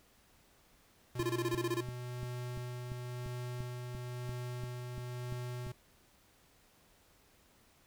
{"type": "tone with tremolo", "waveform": "square", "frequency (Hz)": 123.47, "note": "B2", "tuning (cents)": 0, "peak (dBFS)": -39, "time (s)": [1.15, 5.72], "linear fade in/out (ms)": 5, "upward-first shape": "sine", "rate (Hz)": 1, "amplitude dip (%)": 25}
{"type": "tone bursts", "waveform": "square", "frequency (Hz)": 347.6, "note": "F4", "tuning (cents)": -8, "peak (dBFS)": -32, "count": 10, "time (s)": [1.19, 1.808], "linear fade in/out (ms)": 5, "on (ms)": 42, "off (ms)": 22}
{"type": "click train", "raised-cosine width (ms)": 5, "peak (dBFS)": -31, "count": 14, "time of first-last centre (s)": [1.2, 5.667], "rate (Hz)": 2.91}
{"effects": ["pink hiss -66 dBFS RMS until 7.86 s"]}